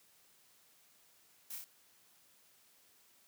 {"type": "noise with echo", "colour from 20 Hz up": "blue", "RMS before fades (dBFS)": -45, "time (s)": [1.5, 1.56], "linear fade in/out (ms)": 5, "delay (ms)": 28, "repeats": 3, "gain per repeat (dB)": -2, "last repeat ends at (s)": 1.644, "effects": ["white hiss -67 dBFS RMS until 3.27 s", "high-pass 80 Hz 12 dB/octave"]}